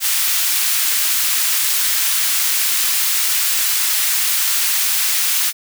white high-pass noise, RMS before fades -17 dBFS, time 0-5.53 s, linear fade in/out 50 ms, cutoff 1500 Hz, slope 12 dB/octave, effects none

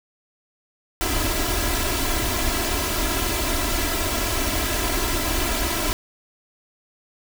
pink noise with comb filter, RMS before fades -23 dBFS, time 1.01-5.93 s, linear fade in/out 0 ms, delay 3 ms, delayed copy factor +0.9, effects none

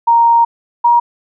sine tone pair in turn, 932.3 / 948.6 Hz, A#5 / A#5, 0 / +30 cents, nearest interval unison, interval 30 cents, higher second, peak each -6 dBFS, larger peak neither, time 0.07-0.45 / 0.84-1 s, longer first, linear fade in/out 10 ms, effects none

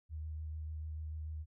sine tone with vibrato, 77.78 Hz, D#2, in tune, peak -39 dBFS, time 0.09-1.46 s, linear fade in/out 50 ms, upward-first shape square, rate 6.8 Hz, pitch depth 13 cents each way, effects none

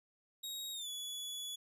sawtooth tone with pitch glide, 3783 to 3409 Hz, A#7 to G#7, +25 to +45 cents, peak -38 dBFS, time 0.43-1.56 s, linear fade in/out 10 ms, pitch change -180 cents, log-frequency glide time 0.73-0.89 s, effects resampled to 32000 Hz

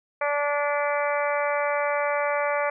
harmonic tone, 290 Hz, D4, 22 cents flat, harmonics 2 / 3 / 4 / 5 / 6 / 7 / 8, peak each -25 / -30 / -30 / -33 / -35 / -33 / -34 dBFS, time 0.21-2.7 s, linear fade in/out 5 ms, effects none

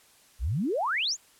sine exponential sweep, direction up, 49 to 7459 Hz, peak -25 dBFS, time 0.39-1.17 s, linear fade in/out 50 ms, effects white hiss -59 dBFS RMS until 1.39 s + low-pass 12000 Hz 12 dB/octave

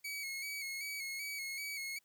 sawtooth tone with vibrato, 2222 Hz, C#7, 4 cents sharp, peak -36 dBFS, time 0.04-1.99 s, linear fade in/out 10 ms, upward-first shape square, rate 2.6 Hz, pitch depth 41 cents each way, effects white hiss -75 dBFS RMS until 2.04 s + high-pass 60 Hz 12 dB/octave

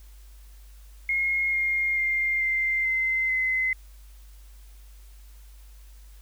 sine tone with pitch steps, 2151 / 2130 / 2109 / 2089 / 2068 / 2048 Hz, C7 / C7 / C7 / C7 / C7 / C7, +47 / +30 / +13 / -3 / -21 / -38 cents, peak -22 dBFS, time 1.09-3.73 s, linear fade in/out 2 ms, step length 440 ms, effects added 50 Hz sine -45 dBFS peak until 6.21 s + white hiss -59 dBFS RMS until 6.21 s

